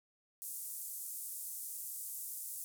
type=band-pass noise; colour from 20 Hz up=pink; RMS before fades=-44 dBFS; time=0.42-2.64 s; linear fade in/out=0 ms; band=8600 to 16000 Hz; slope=24 dB/octave; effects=none